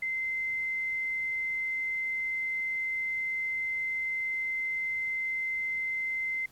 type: tone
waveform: sine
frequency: 2073 Hz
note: C7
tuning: 17 cents flat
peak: -29 dBFS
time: 0.02-6.46 s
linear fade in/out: 5 ms
effects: pink hiss -60 dBFS RMS until 6.51 s + AAC 64 kbps